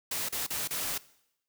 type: noise with dropouts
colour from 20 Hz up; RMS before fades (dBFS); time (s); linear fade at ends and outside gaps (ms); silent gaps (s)
white; -33; 0.11-0.98; 5; 0.288-0.324 / 0.466-0.503 / 0.676-0.706
effects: noise-tail reverb RT60 0.8 s tail -20 dB re dry